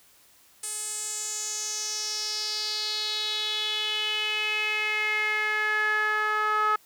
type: tone with band-pass filter sweep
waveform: sawtooth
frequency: 426.6 Hz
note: G#4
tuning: 46 cents sharp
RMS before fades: -28 dBFS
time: 0.63-6.76 s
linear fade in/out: 5 ms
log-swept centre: 8800 to 1300 Hz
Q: 5.1
effects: white hiss -58 dBFS RMS until 6.85 s